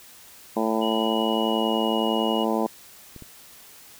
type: harmonic tone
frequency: 110.9 Hz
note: A2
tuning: 14 cents sharp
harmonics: 2 / 3 / 4 / 5 / 6 / 7 / 8 / 9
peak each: -26 / -28 / -29 / -30 / -31 / -31 / -32 / -33 dBFS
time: 0.56-2.67 s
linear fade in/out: 10 ms
type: tone with pitch glide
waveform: sine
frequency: 2918 to 2901 Hz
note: F#7 to F#7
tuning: -25 to -35 cents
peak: -30 dBFS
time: 0.81-2.45 s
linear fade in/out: 20 ms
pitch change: -10 cents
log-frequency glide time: 1.48-1.69 s
type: clicks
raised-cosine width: 3 ms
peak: -28 dBFS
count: 2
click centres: 3.163 / 3.223 s
effects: white hiss -48 dBFS RMS until 3.99 s